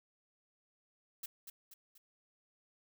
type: noise with echo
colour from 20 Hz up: blue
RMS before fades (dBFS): -43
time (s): 1.23-1.26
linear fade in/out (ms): 5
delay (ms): 240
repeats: 3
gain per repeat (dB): -6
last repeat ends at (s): 1.98
effects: none